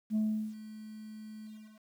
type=tone with ADSR envelope; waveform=sine; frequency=215.9 Hz; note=A3; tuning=33 cents flat; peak=-24 dBFS; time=0.1-1.83 s; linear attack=57 ms; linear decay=380 ms; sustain=-19 dB; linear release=370 ms; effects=tanh soft clip ceiling -25 dBFS + 10-bit